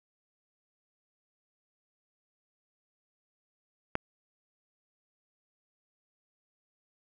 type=click; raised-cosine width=0.5 ms; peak=-13 dBFS; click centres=3.954 s; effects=none